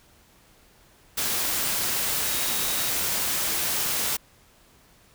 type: tone in noise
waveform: sine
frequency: 3789 Hz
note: A#7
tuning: 27 cents sharp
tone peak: -37 dBFS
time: 2.25-2.9 s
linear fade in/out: 10 ms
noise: white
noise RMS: -26 dBFS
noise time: 1.17-4.17 s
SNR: -14 dB
effects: pink hiss -57 dBFS RMS until 5.14 s